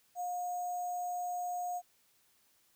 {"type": "tone with sample-and-hold", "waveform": "sine", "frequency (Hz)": 714, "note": "F5", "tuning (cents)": 38, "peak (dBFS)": -34, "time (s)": [0.15, 1.82], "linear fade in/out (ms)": 50, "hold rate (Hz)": 7350, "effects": ["white hiss -70 dBFS RMS until 2.75 s"]}